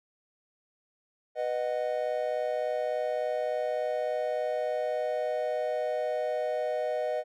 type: chord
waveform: triangle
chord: B major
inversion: none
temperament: just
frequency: 493.9 / 617.4 / 740.8 Hz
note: B4 / D#5 / F#5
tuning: 0 / -14 / +2 cents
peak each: -31 / -28 / -34 dBFS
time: 1.35-7.24 s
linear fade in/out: 50 ms
effects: none